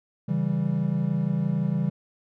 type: chord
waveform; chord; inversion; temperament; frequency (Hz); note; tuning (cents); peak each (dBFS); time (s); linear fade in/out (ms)
triangle; C# diminished; none; equal; 138.59 / 164.81 / 196; C#3 / E3 / G3; 0 / 0 / 0; -26 / -24 / -25; 0.28-1.9; 10
effects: none